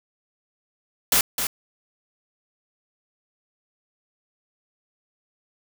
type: noise with echo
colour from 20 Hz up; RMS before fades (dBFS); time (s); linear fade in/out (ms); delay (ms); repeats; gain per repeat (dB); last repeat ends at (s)
white; -18; 1.12-1.21; 2; 260; 1; -7; 1.47
effects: none